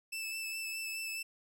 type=tone with vibrato; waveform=sawtooth; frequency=2637 Hz; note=E7; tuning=in tune; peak=-34 dBFS; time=0.12-1.23 s; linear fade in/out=10 ms; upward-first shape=sine; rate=4.8 Hz; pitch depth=17 cents each way; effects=none